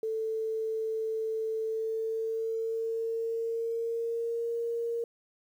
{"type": "tone with pitch glide", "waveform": "sine", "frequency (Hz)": [442.5, 465.8], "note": ["A4", "A#4"], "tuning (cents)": [10, -1], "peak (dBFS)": -29, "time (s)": [0.03, 5.04], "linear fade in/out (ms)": 2, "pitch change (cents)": 89, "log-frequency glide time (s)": [1.62, 4.52], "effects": ["10-bit"]}